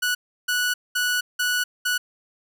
sawtooth tone bursts at uneven times, 1474 Hz, F#6, 7 cents flat, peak -17 dBFS, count 5, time 0.02-0.15 / 0.48-0.74 / 0.95-1.21 / 1.39-1.64 / 1.85-1.98 s, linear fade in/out 10 ms, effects none

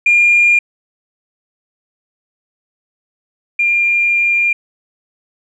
sine tone pair in turn, 2409 / 2398 Hz, D7 / D7, +43 / +36 cents, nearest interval unison, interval 7 cents, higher first, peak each -6 / -10 dBFS, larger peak first, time 0.06-0.59 / 3.59-4.53 s, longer second, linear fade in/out 5 ms, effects tanh soft clip ceiling -3 dBFS

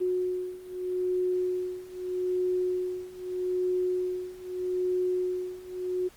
sine beating tone pair, 364.4 / 365.2 Hz, F#4 / F#4, -26 / -23 cents, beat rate 0.8 Hz, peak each -31 / -29 dBFS, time 0-6.09 s, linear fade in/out 20 ms, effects pink hiss -56 dBFS RMS until 6.16 s + Opus 32 kbps

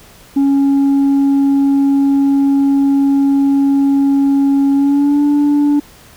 sine tone with pitch glide, 277.2 to 290.5 Hz, C#4 to D4, 0 to -19 cents, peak -6 dBFS, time 0.36-5.8 s, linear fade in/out 10 ms, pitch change +81 cents, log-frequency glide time 4.74-5.22 s, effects tanh soft clip ceiling -8 dBFS + pink hiss -42 dBFS RMS until 6.16 s

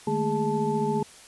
sine tone cluster, 151.4 / 211.2 / 225.7 / 414.4 / 875 Hz, D#3 / G#3 / A3 / G#4 / A5, -47 / +29 / +44 / -4 / -10 cents, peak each -31 / -30 / -31 / -27 / -29 dBFS, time 0.07-1.03 s, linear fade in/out 5 ms, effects white hiss -49 dBFS RMS until 1.27 s + resampled to 24000 Hz

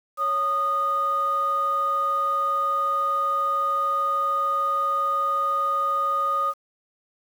sine tone pair together, 554.4 / 1232.4 Hz, C#5 / D#6, 0 / -17 cents, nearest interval octave + major second, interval 1383 cents, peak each -31 / -20 dBFS, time 0.17-6.54 s, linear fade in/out 50 ms, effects tanh soft clip ceiling -15 dBFS + 8-bit

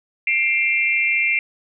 sine tone cluster, 2114 / 2360 / 2690 Hz, C7 / D7 / E7, +17 / +8 / +34 cents, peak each -20 / -19 / -24 dBFS, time 0.27-1.39 s, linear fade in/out 2 ms, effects none

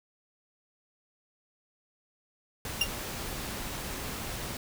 pink noise, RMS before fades -37 dBFS, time 2.65-4.57 s, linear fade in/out 2 ms
35% pulse tone with exponential decay, 2794 Hz, F7, in tune, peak -18 dBFS, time 2.81-2.89 s, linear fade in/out 5 ms, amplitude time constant 16 ms
effects none

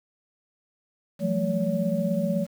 sine tone cluster, 172.2 / 188.3 / 219.7 / 567 Hz, F3 / F#3 / A3 / C#5, -24 / +31 / -2 / +39 cents, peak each -28 dBFS, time 1.19-2.47 s, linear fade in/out 50 ms, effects 8-bit

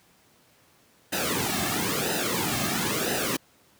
pink noise with flanger, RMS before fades -27 dBFS, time 1.12-3.37 s, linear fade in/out 10 ms, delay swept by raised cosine 0.89 to 2.09 ms, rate 1 Hz, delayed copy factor -0.75, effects pink hiss -60 dBFS RMS until 3.79 s + high-pass 100 Hz 12 dB/octave

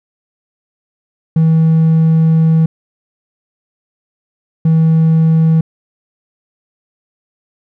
triangle tone bursts at uneven times, 161.1 Hz, E3, 39 cents flat, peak -4 dBFS, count 2, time 1.36-2.66 / 4.65-5.61 s, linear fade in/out 5 ms, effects tanh soft clip ceiling -1 dBFS

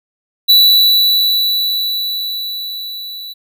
square tone with level ramp, 3951 Hz, B7, in tune, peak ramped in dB -5 to -27 dBFS, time 0.48-3.34 s, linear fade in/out 20 ms, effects none

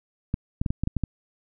clicks, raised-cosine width 5 ms, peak -12 dBFS, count 8, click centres 0.341 / 0.615 / 0.662 / 0.705 / 0.836 / 0.874 / 0.967 / 1.037 s, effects none

